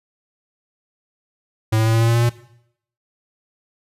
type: tone with pitch steps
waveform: square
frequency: 109.9 / 111.18 / 112.47 / 113.78 / 115.1 / 116.43 / 117.79 / 119.16 Hz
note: A2 / A2 / A2 / A#2 / A#2 / A#2 / A#2 / A#2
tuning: -2 / +18 / +38 / -42 / -22 / -2 / +18 / +38 cents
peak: -15 dBFS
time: 1.72-2.296 s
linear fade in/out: 10 ms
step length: 72 ms
effects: noise-tail reverb RT60 0.7 s tail -17 dB re dry + resampled to 32000 Hz